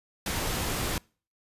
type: noise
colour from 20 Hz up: pink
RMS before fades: -30 dBFS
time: 0.26-0.98 s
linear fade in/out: 2 ms
effects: noise-tail reverb RT60 0.4 s tail -26 dB re dry + resampled to 32000 Hz